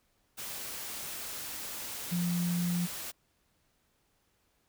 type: tone in noise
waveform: sine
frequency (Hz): 174.61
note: F3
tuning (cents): 0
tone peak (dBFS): -28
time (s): 2.11-2.87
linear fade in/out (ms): 20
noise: white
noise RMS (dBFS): -40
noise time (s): 0.37-3.12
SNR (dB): +9
effects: pink hiss -73 dBFS RMS until 4.68 s